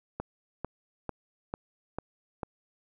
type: click train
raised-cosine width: 1 ms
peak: -19 dBFS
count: 6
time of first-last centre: 0.2-2.432 s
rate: 2.24 Hz
effects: none